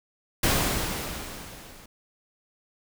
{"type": "noise with level ramp", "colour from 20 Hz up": "pink", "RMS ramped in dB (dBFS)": [-21, -49], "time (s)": [0.43, 1.86], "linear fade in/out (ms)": 5, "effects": []}